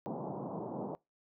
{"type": "band-pass noise", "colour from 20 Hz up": "pink", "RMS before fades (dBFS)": -40, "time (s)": [0.06, 0.95], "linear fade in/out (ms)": 0, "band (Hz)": [130, 970], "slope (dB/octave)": 48, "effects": ["noise-tail reverb RT60 0.2 s tail -23 dB re dry"]}